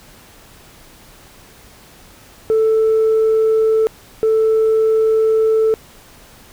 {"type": "tone bursts at uneven times", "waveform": "sine", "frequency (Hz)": 441.1, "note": "A4", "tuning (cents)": 4, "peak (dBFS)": -9, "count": 2, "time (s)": [[2.5, 3.87], [4.23, 5.74]], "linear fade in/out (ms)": 0, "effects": ["tanh soft clip ceiling -9 dBFS", "pink hiss -44 dBFS RMS until 6.52 s"]}